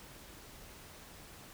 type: silence
effects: pink hiss -53 dBFS RMS until 1.53 s